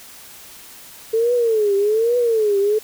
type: tone with vibrato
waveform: sine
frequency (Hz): 440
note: A4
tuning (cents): 0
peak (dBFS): -14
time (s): 1.13-2.79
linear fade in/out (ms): 10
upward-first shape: triangle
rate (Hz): 1.2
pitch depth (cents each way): 200
effects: white hiss -41 dBFS RMS until 2.83 s